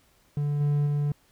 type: tone with level steps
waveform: triangle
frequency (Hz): 145.7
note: D3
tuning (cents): -13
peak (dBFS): -22 / -19 / -21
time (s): 0.37-1.12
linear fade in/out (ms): 2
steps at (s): 0.6 / 0.86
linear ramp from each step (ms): 10
effects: pink hiss -63 dBFS RMS until 1.31 s